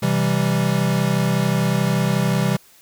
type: chord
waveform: square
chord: C major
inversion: none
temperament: equal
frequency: 130.81 / 164.81 / 196 Hz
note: C3 / E3 / G3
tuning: 0 / 0 / 0 cents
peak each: -22 dBFS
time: 0.02-2.57 s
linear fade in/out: 10 ms
effects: white hiss -51 dBFS RMS until 2.81 s